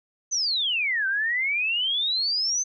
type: exponential two-way sweep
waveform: sine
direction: down then up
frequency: 6272 to 1526 to 6272 Hz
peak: -22 dBFS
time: 0.31-2.64 s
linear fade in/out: 20 ms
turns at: 1.07 s
effects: none